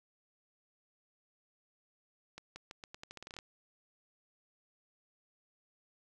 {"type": "accelerating click train", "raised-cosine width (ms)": 0.2, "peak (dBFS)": -29, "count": 14, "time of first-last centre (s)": [2.38, 3.388], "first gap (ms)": 180, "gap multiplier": 0.84, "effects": []}